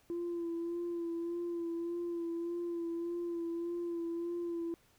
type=tone with vibrato; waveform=sine; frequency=340.8 Hz; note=F4; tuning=42 cents flat; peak=-33 dBFS; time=0.1-4.74 s; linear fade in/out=0 ms; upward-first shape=sine; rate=1.7 Hz; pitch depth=27 cents each way; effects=tanh soft clip ceiling -32 dBFS + pink hiss -68 dBFS RMS until 4.98 s